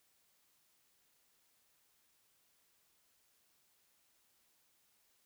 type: silence
effects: white hiss -74 dBFS RMS until 5.25 s